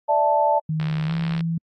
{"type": "chord", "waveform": "sine", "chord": "D suspended second", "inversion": "none", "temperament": "equal", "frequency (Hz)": [587.3, 659.3, 880], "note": ["D5", "E5", "A5"], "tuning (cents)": [0, 0, 0], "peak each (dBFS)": [-21, -23, -18], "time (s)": [0.08, 0.6], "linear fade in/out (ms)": 20}
{"type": "tone with pitch glide", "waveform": "sine", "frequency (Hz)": [157.1, 165.67], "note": ["D#3", "E3"], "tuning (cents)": [17, 9], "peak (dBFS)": -21, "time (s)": [0.69, 1.58], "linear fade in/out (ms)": 5, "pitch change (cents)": 92, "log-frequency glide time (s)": [1.06, 1.13]}
{"type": "click train", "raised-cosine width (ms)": 0.3, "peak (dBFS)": -17, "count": 44, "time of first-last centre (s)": [0.8, 1.407], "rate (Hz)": 70.8}
{"effects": ["AAC 48 kbps"]}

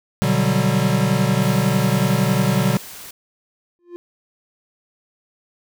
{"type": "chord", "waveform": "square", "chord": "G major seventh", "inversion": "first", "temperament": "equal", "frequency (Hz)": [123.47, 146.83, 185, 196], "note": ["B2", "D3", "F#3", "G3"], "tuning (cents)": [0, 0, 0, 0], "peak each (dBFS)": -22, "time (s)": [0.22, 2.77], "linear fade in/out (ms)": 0}
{"type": "noise", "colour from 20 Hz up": "white", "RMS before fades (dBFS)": -37, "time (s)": [1.42, 3.11], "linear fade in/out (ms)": 5}
{"type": "tone with exponential growth", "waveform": "triangle", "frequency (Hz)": 349.2, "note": "F4", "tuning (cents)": 0, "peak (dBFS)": -25, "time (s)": [3.79, 3.96], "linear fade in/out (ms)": 0, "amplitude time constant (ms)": 36}
{"effects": []}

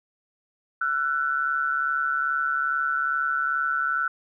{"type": "tone pair together", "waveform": "sine", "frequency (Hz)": [1344, 1486.4], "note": ["E6", "F#6"], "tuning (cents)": [33, 7], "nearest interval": "major second", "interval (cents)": 174, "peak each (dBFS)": -25, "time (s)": [0.81, 4.08], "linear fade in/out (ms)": 5, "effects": []}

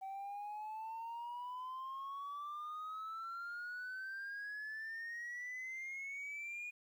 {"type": "exponential sweep", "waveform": "sine", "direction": "up", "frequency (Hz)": [766, 2457], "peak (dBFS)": -40, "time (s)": [0.01, 6.71], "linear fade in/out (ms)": 20, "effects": ["tanh soft clip ceiling -41 dBFS", "12-bit"]}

